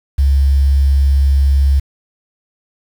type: tone with quantisation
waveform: sine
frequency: 68.9 Hz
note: C#2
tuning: 10 cents flat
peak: -8 dBFS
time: 0.18-1.8 s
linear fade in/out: 10 ms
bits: 6
effects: none